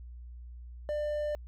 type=tone; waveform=triangle; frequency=596 Hz; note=D5; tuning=25 cents sharp; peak=-28 dBFS; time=0.89-1.35 s; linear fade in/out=0 ms; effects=added 60 Hz sine -43 dBFS peak until 1.47 s